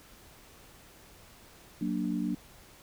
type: chord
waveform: sine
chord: Gb augmented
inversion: none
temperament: equal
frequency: 185 / 233.1 / 293.7 Hz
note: Gb3 / Bb3 / D4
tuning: 0 / 0 / 0 cents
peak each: -33 dBFS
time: 1.81-2.35 s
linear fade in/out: 5 ms
effects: pink hiss -55 dBFS RMS until 2.82 s